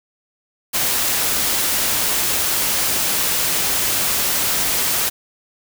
white noise, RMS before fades -19 dBFS, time 0.73-5.1 s, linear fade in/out 20 ms, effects none

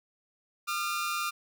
sawtooth tone pair together, 1210 / 1378.2 Hz, D#6 / F6, -49 / -23 cents, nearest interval major second, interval 226 cents, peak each -28 / -30 dBFS, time 0.67-1.31 s, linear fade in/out 20 ms, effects none

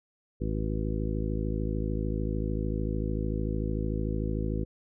harmonic tone with a mistuned harmonic, 53.4 Hz, G#1, 49 cents sharp, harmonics 1 / 2 / 3 / 4 / 5 / 6 / 7 / 9, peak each -31 / -34 / -36 / -37 / -38 / -39 / -39 / -41 dBFS, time 0.4-4.65 s, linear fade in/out 20 ms, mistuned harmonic 9, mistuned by +18 cents, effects none

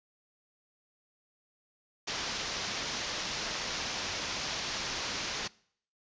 white low-pass noise, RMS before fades -36 dBFS, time 2.07-5.48 s, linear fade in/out 10 ms, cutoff 6300 Hz, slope 48 dB/octave, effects noise-tail reverb RT60 0.6 s tail -23 dB re dry + resampled to 16000 Hz

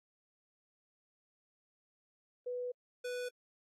sine / square tone pair in turn, 493.9 / 493.9 Hz, B4 / B4, 0 / 0 cents, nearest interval unison, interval 0 cents, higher neither, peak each -36 / -38 dBFS, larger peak first, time 2.46-2.72 / 3.04-3.29 s, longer first, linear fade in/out 10 ms, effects low-pass 10000 Hz 12 dB/octave + AAC 48 kbps

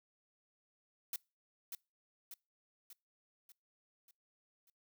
blue noise with echo, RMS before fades -39 dBFS, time 1.13-1.16 s, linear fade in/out 2 ms, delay 590 ms, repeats 6, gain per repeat -5 dB, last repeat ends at 4.7 s, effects noise-tail reverb RT60 0.3 s tail -26 dB re dry

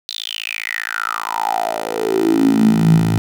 10% pulse tone with high-pass filter sweep, 55.1 Hz, A1, 3 cents sharp, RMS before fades -17 dBFS, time 0.09-3.18 s, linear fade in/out 0 ms, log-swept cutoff 4000 to 120 Hz, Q 8.5, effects none

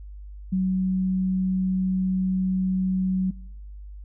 sine tone, 187 Hz, F#3, 19 cents sharp, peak -20 dBFS, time 0.52-3.31 s, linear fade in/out 10 ms, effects noise-tail reverb RT60 0.9 s tail -26 dB re dry + added 50 Hz sine -37 dBFS peak until 4.04 s

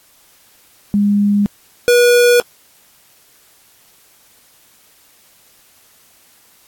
sine / square tone pair in turn, 204 / 484.1 Hz, G#3 / B4, -31 / -35 cents, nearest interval octave + minor third, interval 1496 cents, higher second, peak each -10 / -8 dBFS, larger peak second, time 0.94-1.46 / 1.88-2.4 s, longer neither, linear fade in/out 0 ms, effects white hiss -50 dBFS RMS until 6.67 s + AAC 64 kbps

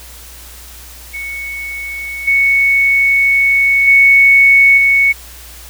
sine tone with level steps, 2217 Hz, C#7, in tune, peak -21 / -8 / -4 / -7 dBFS, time 1.13-5.13 s, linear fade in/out 20 ms, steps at 2.27 / 3.87 / 4.77 s, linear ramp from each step 10 ms, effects added 60 Hz sine -36 dBFS peak until 5.69 s + white hiss -36 dBFS RMS until 5.69 s

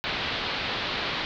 white low-pass noise, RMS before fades -30 dBFS, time 0.04-1.25 s, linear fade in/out 0 ms, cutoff 4300 Hz, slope 48 dB/octave, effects none

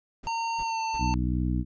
brown noise bursts, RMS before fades -40 dBFS, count 3, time 0.23-0.986 s, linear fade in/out 10 ms, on 52 ms, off 300 ms
square tone with pitch glide, 916 to 895.1 Hz, A#5 to A5, -31 to +29 cents, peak -28 dBFS, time 0.27-1.14 s, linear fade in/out 0 ms, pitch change -40 cents, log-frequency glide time 0.61-0.8 s
harmonic tone, 61.74 Hz, B1, in tune, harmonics 1 / 2 / 3 / 4 / 5, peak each -27 / -30 / -32 / -33 / -34 dBFS, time 0.98-1.65 s, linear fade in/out 50 ms
effects resampled to 16000 Hz

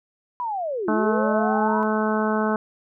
sine linear two-way sweep, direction down then up, 1005 to 293.7 to 1005 Hz, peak -24 dBFS, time 0.4-1.83 s, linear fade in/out 0 ms, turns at 0.91 s
harmonic tone, 215.7 Hz, A3, 34 cents flat, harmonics 1 / 2 / 3 / 4 / 5 / 6 / 7, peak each -23 / -26 / -28 / -29 / -30 / -31 / -31 dBFS, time 0.88-2.56 s, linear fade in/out 2 ms
effects none

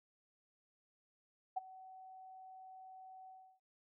sine tone with ADSR envelope, 754 Hz, F#5, 32 cents sharp, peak -32 dBFS, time 1.56-3.6 s, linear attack 14 ms, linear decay 18 ms, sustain -20 dB, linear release 320 ms, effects none

